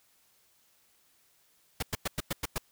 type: noise bursts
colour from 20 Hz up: pink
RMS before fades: -31 dBFS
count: 7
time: 1.8-2.582 s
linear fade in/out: 5 ms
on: 26 ms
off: 100 ms
effects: white hiss -67 dBFS RMS until 2.71 s